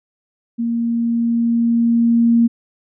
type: tone with level ramp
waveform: sine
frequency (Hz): 233.1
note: A#3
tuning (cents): 0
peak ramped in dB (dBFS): -17 to -9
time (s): 0.58-2.48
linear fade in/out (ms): 20
effects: none